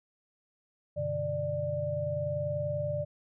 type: tone cluster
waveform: sine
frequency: 97.7 / 127.5 / 148.1 / 591 Hz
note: G2 / C3 / D3 / D5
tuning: -5 / -44 / +15 / +11 cents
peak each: -39 / -39 / -37 / -31 dBFS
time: 0.96-3.05 s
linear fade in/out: 20 ms
effects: none